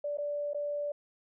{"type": "tone with dropouts", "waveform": "sine", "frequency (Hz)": 583, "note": "D5", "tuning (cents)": -13, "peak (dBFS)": -31, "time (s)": [0.04, 0.92], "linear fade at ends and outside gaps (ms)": 5, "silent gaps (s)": [[0.173, 0.183], [0.534, 0.545]], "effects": []}